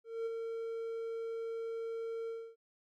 triangle tone with ADSR envelope, 455.7 Hz, A#4, 39 cents flat, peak -31 dBFS, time 0.04-2.56 s, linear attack 220 ms, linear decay 22 ms, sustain -4 dB, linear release 280 ms, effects none

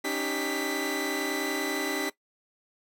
sawtooth tone cluster, 277.5 / 308 / 392.6 / 1992 Hz, C#4 / D#4 / G4 / B6, +2 / -17 / +3 / +14 cents, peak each -30 dBFS, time 0.04-2.1 s, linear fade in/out 10 ms, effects noise-tail reverb RT60 0.1 s tail -17 dB re dry

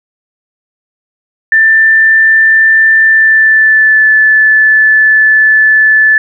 sine tone with pitch glide, 1778 to 1741.4 Hz, A6 to A6, +18 to -18 cents, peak -3 dBFS, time 1.52-6.18 s, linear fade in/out 2 ms, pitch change -36 cents, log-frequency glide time 3.04-4.08 s, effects none

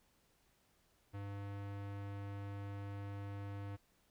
square tone with low-pass filter, 100.3 Hz, G2, 40 cents sharp, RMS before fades -45 dBFS, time 1.13-3.77 s, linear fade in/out 20 ms, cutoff 2200 Hz, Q 0.79, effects pink hiss -74 dBFS RMS until 4.1 s

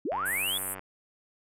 sine linear sweep, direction up, 231.2 to 3498 Hz, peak -28 dBFS, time 0.05-0.58 s, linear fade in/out 5 ms
click train, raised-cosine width 0.5 ms, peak -25 dBFS, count 65, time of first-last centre 0.12-0.794 s, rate 95 Hz
pink band-pass noise, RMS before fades -35 dBFS, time 0.25-0.75 s, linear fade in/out 20 ms, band 8200 to 14000 Hz, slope 96 dB/octave
effects none

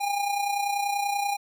square tone with amplitude modulation, 809 Hz, G#5, 46 cents flat, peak -23 dBFS, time 0-1.37 s, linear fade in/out 20 ms, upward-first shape sine, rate 30.3 Hz, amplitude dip 55%, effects none

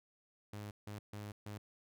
sawtooth tone bursts at uneven times, 103.83 Hz, G#2, in tune, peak -40 dBFS, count 4, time 0.53-0.71 / 0.87-0.99 / 1.13-1.32 / 1.46-1.58 s, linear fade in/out 5 ms, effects none

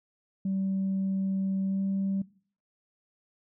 sine tone with pitch glide, 192.5 to 194.51 Hz, G3 to G3, -31 to -13 cents, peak -25 dBFS, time 0.45-2.22 s, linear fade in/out 5 ms, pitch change +18 cents, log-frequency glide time 1.67-1.81 s, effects noise-tail reverb RT60 0.5 s tail -22 dB re dry + tanh soft clip ceiling -23 dBFS

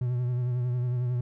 triangle tone with vibrato, 123.5 Hz, B2, in tune, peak -23 dBFS, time 0.01-1.21 s, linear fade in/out 5 ms, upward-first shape triangle, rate 11 Hz, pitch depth 46 cents each way, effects none

